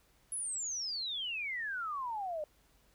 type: exponential sweep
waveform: sine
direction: down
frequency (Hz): 10880 to 587.3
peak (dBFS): -35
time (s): 0.32-2.44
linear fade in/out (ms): 2
effects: added 50 Hz sine -70 dBFS peak until 2.94 s + pink hiss -69 dBFS RMS until 2.94 s